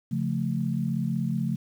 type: chord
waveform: sine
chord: Db augmented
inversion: none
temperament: equal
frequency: 138.59 / 174.61 / 220 Hz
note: Db3 / F3 / A3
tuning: 0 / 0 / 0 cents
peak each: -29 dBFS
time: 0.11-1.56 s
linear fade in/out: 10 ms
effects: 9-bit